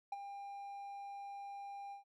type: tone with ADSR envelope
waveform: triangle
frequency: 800 Hz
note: G5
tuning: 35 cents sharp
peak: -34 dBFS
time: 0.12-2.04 s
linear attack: 5 ms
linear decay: 25 ms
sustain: -9 dB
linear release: 120 ms
effects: none